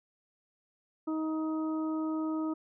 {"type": "harmonic tone", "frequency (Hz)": 314.8, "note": "D#4", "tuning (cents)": 20, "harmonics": [1, 2, 3, 4], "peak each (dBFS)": [-30, -43, -45, -43], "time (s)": [1.07, 2.54], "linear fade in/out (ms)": 10, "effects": []}